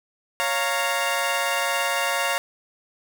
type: chord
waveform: 15% pulse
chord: Bb minor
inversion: first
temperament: equal with one note detuned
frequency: 554.4 / 698.5 / 925.4 Hz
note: Db5 / F5 / Bb5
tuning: 0 / 0 / -13 cents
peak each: -20 dBFS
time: 0.4-2.38 s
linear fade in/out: 0 ms
effects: none